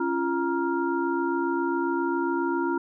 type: tone cluster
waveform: sine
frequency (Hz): 276.5 / 343.9 / 943 / 1396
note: C#4 / F4 / A#5 / F6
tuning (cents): -4 / -27 / +20 / -1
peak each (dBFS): -29 / -26 / -30 / -33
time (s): 0-2.78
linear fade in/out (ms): 5
effects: none